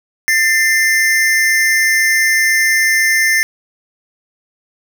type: tone pair together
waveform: square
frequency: 1791 / 2083 Hz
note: A6 / C7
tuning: +30 / -8 cents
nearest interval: minor third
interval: 262 cents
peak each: -14 dBFS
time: 0.28-3.43 s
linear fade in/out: 0 ms
effects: none